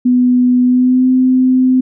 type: tone with pitch glide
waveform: sine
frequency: 248.7 to 256.7 Hz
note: B3 to C4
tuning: +12 to -33 cents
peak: -7 dBFS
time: 0.05-1.81 s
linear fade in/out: 10 ms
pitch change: +55 cents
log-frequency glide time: 0.63-1.08 s
effects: none